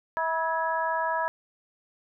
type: harmonic tone with a mistuned harmonic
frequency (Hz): 324.2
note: E4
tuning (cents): -29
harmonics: 2 / 3 / 4 / 5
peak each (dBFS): -31 / -27 / -35 / -32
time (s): 0.17-1.28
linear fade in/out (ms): 0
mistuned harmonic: 5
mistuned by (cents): +45
effects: none